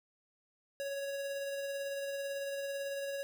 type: tone with tremolo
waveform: square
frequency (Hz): 556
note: C#5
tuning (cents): +5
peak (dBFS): -36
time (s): 0.8-3.23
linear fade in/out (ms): 0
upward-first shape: sine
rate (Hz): 18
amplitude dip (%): 25
effects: none